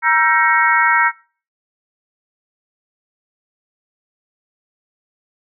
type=harmonic tone with a mistuned harmonic; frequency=314.2 Hz; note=D#4; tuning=17 cents sharp; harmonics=3 / 4 / 5 / 6 / 7; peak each=-16 / -17 / -18 / -17 / -19 dBFS; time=0.02-1.12 s; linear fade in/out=50 ms; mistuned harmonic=4; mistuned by=+110 cents; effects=noise-tail reverb RT60 0.4 s tail -23 dB re dry